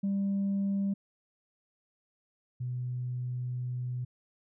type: tone pair in turn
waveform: sine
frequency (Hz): 197.7 / 124.54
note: G3 / B2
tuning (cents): +15 / +15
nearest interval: minor sixth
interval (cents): 800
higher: first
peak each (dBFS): -25 / -31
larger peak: first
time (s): 0.03-0.94 / 2.6-4.05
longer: second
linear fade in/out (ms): 10
effects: tanh soft clip ceiling -25 dBFS